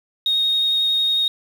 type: tone with vibrato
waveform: sine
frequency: 3729 Hz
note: A#7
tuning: in tune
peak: -15 dBFS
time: 0.26-1.28 s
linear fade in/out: 2 ms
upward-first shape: sine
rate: 11 Hz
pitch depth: 9 cents each way
effects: tanh soft clip ceiling -12 dBFS + 7-bit